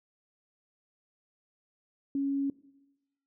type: tone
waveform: sine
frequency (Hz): 277.2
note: C#4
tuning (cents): 0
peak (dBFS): -27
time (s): 2.15-2.5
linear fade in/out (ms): 2
effects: noise-tail reverb RT60 1.0 s tail -20 dB re dry